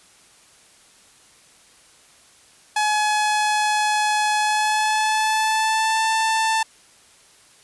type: tone with pitch glide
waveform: sawtooth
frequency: 847 to 887.6 Hz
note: G#5 to A5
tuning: +34 to +15 cents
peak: -14 dBFS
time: 2.76-6.63 s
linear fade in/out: 5 ms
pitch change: +81 cents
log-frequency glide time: 4.38-6.04 s
effects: white hiss -52 dBFS RMS until 7.63 s + resampled to 24000 Hz